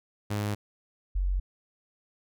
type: tone pair in turn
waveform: sawtooth / sine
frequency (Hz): 103.83 / 46.25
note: G#2 / F#1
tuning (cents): 0 / 0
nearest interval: octave + major second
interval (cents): 1400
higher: first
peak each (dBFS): -24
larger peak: neither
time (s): 0.3-0.55 / 1.15-1.4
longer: neither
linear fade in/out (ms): 10
effects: none